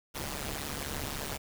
pink noise with amplitude modulation, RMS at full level -33 dBFS, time 0.14-1.38 s, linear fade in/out 20 ms, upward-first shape sine, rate 143 Hz, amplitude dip 90%, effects none

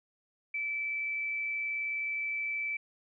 sine tone with amplitude modulation, 2316 Hz, D7, 25 cents flat, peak -30 dBFS, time 0.54-2.77 s, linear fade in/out 5 ms, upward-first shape sine, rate 119 Hz, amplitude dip 25%, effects none

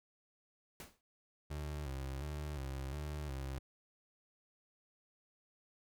pink noise with exponential decay, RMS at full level -46 dBFS, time 0.8-1.01 s, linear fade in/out 1 ms, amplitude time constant 45 ms
30% pulse tone with vibrato, 70.6 Hz, C#2, 32 cents sharp, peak -37 dBFS, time 1.5-3.59 s, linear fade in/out 10 ms, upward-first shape square, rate 1.4 Hz, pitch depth 90 cents each way
effects none

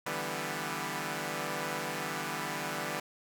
5% pulse chord, E minor seventh, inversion third, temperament equal, 146.83 / 164.81 / 196 / 246.9 Hz, D3 / E3 / G3 / B3, 0 / 0 / 0 / 0 cents, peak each -28 dBFS, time 0.06-3 s, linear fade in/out 5 ms, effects none

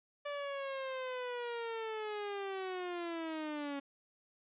sawtooth linear sweep, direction down, 582 to 277.2 Hz, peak -34 dBFS, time 0.25-3.8 s, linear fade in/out 10 ms, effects resampled to 8000 Hz

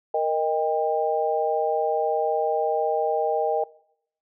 sine chord, Eb major, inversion second, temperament equal with one note detuned, 466.2 / 622.3 / 796.8 Hz, Bb4 / Eb5 / G5, 0 / 0 / +28 cents, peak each -25 dBFS, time 0.14-3.64 s, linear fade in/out 5 ms, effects noise-tail reverb RT60 0.7 s tail -22 dB re dry

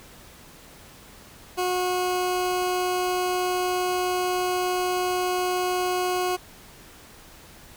20% pulse tone, 363.4 Hz, F#4, 31 cents flat, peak -18 dBFS, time 1.57-6.37 s, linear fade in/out 20 ms, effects pink hiss -48 dBFS RMS until 7.76 s

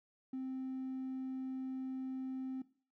triangle tone, 261.6 Hz, C4, in tune, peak -35 dBFS, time 0.33-2.62 s, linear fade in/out 5 ms, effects noise-tail reverb RT60 0.4 s tail -19 dB re dry + tanh soft clip ceiling -34 dBFS

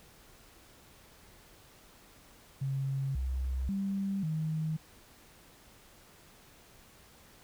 sine tone with pitch steps, 135.8 / 64.9 / 196.1 / 157.2 Hz, C#3 / C2 / G3 / D#3, -35 / -13 / +1 / +18 cents, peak -30 dBFS, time 2.61-4.77 s, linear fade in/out 10 ms, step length 540 ms, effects pink hiss -58 dBFS RMS until 7.43 s

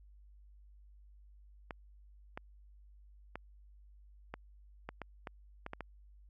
clicks, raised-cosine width 0.5 ms, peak -26 dBFS, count 10, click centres 1.708 / 2.375 / 3.356 / 4.34 / 4.89 / 5.017 / 5.272 / 5.664 / 5.734 / 5.807 s, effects added 50 Hz sine -56 dBFS peak until 6.29 s

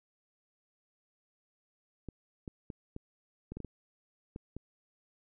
clicks, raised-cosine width 3 ms, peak -28 dBFS, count 10, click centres 2.087 / 2.478 / 2.702 / 2.964 / 3.52 / 3.57 / 3.603 / 3.647 / 4.361 / 4.566 s, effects none

